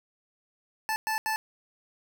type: tone bursts at uneven times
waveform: 25% pulse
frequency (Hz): 876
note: A5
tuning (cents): -8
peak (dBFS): -23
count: 3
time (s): 0.89-0.96 / 1.07-1.18 / 1.26-1.36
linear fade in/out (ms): 0
effects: none